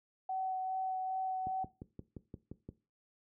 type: tone with vibrato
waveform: sine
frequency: 754 Hz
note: F#5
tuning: 32 cents sharp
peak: -34 dBFS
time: 0.29-1.64 s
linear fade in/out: 5 ms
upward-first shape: sine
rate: 2.5 Hz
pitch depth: 9 cents each way
type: click train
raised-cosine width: 3 ms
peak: -31 dBFS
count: 8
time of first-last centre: 1.47-2.69 s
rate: 5.74 Hz
effects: noise-tail reverb RT60 0.3 s tail -17 dB re dry + high-pass 60 Hz 12 dB/octave